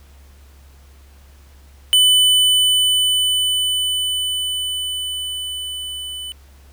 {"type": "tone with level ramp", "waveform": "square", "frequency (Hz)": 3000, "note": "F#7", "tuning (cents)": 23, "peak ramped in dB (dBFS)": [-10, -28], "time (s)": [1.93, 6.32], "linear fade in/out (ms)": 0, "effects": ["added 69 Hz sine -43 dBFS peak until 6.72 s", "pink hiss -53 dBFS RMS until 6.72 s"]}